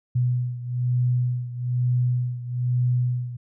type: beating tone pair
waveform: sine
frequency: 123.47 / 124.57 Hz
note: B2 / B2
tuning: 0 / +15 cents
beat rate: 1.1 Hz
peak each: -22 / -26 dBFS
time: 0.15-3.37 s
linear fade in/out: 10 ms
effects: none